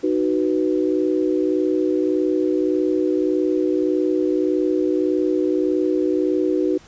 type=chord; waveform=sine; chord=B major; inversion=first; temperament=just; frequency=308.7 / 370.4 / 493.9 Hz; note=D#4 / F#4 / B4; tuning=-14 / +2 / 0 cents; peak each=-20 / -20 / -25 dBFS; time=0.03-6.78 s; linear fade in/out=10 ms; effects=pink hiss -48 dBFS RMS until 6.87 s + resampled to 16000 Hz